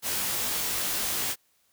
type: noise with comb filter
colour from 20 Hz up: white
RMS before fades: -29 dBFS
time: 0.02-1.36 s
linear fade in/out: 50 ms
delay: 18 ms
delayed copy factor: -0.85
effects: white hiss -68 dBFS RMS until 1.72 s